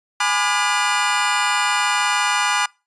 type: chord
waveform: 25% pulse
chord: G# diminished seventh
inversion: none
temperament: just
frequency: 830.6 / 996.7 / 1196.1 / 1435.3 Hz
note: G#5 / B5 / D6 / F6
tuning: 0 / +16 / +31 / +47 cents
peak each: -19 dBFS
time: 0.2-2.66 s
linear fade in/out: 5 ms
effects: noise-tail reverb RT60 0.3 s tail -26 dB re dry + resampled to 22050 Hz